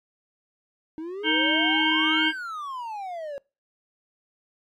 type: exponential two-way sweep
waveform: triangle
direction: up then down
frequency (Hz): 307.5 to 1612 to 547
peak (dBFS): -29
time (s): 0.98-3.38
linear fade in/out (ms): 0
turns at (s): 2.31
type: harmonic tone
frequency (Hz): 313.7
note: D#4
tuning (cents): +14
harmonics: 1 / 3 / 5 / 7 / 9 / 10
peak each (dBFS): -25 / -30 / -26 / -26 / -30 / -25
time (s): 1.23-2.33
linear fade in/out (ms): 50
effects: noise-tail reverb RT60 0.3 s tail -25 dB re dry + MP3 64 kbps